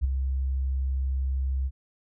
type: tone with ADSR envelope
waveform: sine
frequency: 66.3 Hz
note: C2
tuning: 23 cents sharp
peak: -18 dBFS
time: 0.01-1.71 s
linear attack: 34 ms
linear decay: 13 ms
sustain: -6 dB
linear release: 48 ms
effects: none